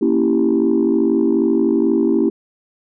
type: chord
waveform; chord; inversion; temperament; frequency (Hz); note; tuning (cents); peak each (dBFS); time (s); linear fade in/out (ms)
sine; A# diminished seventh; none; equal; 233.1 / 277.2 / 329.6 / 392; A#3 / C#4 / E4 / G4; 0 / 0 / 0 / 0; -18 / -18 / -16 / -18; 0.01-2.3; 10
effects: tanh soft clip ceiling -6 dBFS

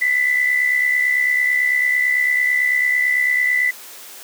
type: tone pair together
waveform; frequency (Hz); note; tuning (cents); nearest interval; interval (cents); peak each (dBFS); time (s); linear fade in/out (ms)
sine; 1987 / 2056; B6 / C7; +10 / -31; minor second; 59; -15 / -23; 0.01-3.71; 10
effects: white hiss -38 dBFS RMS until 4.23 s + high-pass 300 Hz 12 dB/octave

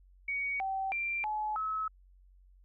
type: tone with pitch steps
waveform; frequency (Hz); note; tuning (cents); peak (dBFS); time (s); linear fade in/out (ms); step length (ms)
sine; 2245 / 771 / 2365 / 853 / 1291; C#7 / G5 / D7 / G#5 / E6; +21 / -29 / +12 / +46 / -37; -31; 0.28-1.88; 5; 320
effects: added 46 Hz sine -57 dBFS peak until 2.64 s

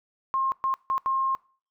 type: tone bursts at uneven times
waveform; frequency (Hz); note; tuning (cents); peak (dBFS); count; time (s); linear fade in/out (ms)
sine; 1067; C6; +34; -22; 4; 0.34-0.52 / 0.64-0.74 / 0.9-0.98 / 1.06-1.35; 0
effects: noise-tail reverb RT60 0.4 s tail -23 dB re dry

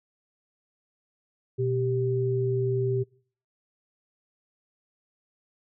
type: tone pair together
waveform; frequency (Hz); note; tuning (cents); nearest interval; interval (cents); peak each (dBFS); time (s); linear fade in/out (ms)
sine; 123.03 / 390.6; B2 / G4; -6 / -6; octave + minor sixth; 2000; -26; 1.58-3.04; 20
effects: noise-tail reverb RT60 0.5 s tail -24 dB re dry

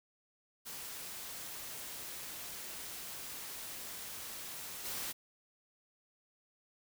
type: noise with level steps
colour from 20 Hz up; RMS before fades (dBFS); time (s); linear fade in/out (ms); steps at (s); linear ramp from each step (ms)
white; -45 / -40; 0.65-5.13; 20; 4.84; 20
effects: none

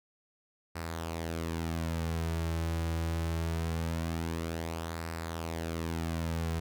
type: tone with flanger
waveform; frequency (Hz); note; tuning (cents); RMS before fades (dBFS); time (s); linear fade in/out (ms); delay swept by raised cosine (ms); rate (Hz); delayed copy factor
sawtooth; 82.41; E2; 0; -34; 0.75-6.6; 10; 0.3 to 4.5; 0.23; -0.5
effects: none

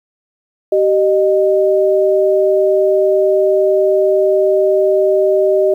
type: tone pair together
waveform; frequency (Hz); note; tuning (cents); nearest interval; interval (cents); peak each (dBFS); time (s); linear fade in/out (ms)
sine; 385.5 / 614.6; G4 / D#5; -29 / -21; minor sixth; 808; -12; 0.72-5.74; 5
effects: 8-bit

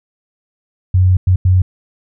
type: tone bursts at uneven times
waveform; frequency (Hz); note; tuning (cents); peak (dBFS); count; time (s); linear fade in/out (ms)
sine; 92.2; F#2; -6; -7; 3; 0.94-1.17 / 1.27-1.36 / 1.45-1.62; 5
effects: none

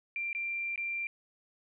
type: tone with dropouts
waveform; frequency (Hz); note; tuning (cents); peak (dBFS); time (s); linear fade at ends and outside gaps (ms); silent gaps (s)
sine; 2368; D7; +14; -32; 0.16-1.07; 1; 0.33-0.349 / 0.759-0.777
effects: none

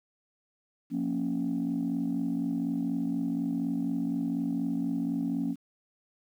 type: chord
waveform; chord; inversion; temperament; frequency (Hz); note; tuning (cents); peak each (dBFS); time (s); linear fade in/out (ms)
sine; Bb minor; second; equal with one note detuned; 176.03 / 233.1 / 277.2; F3 / Bb3 / Db4; +14 / 0 / 0; -33 / -31 / -29; 0.9-5.56; 50
effects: tanh soft clip ceiling -22 dBFS + 10-bit

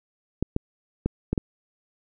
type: clicks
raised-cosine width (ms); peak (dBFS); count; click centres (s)
3; -10; 5; 0.426 / 0.564 / 1.06 / 1.33 / 1.378
effects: none

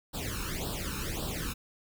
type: noise with flanger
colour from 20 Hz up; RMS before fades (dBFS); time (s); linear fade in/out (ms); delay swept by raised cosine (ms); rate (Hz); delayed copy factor
pink; -35; 0.13-1.54; 20; 0.23 to 0.77; 1.8; +0.95
effects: none

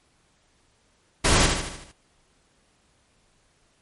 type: noise with echo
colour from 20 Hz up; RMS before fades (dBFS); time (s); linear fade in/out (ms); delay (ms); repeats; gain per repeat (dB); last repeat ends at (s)
pink; -19; 1.24-1.47; 10; 75; 6; -5; 1.92
effects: pink hiss -64 dBFS RMS until 3.81 s + MP3 48 kbps

